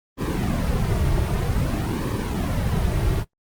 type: noise with flanger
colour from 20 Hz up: brown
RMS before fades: -22 dBFS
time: 0.17-3.25 s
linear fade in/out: 50 ms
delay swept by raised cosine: 1.4 to 4 ms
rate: 0.52 Hz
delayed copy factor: -0.9
effects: noise-tail reverb RT60 0.1 s tail -17 dB re dry + Opus 24 kbps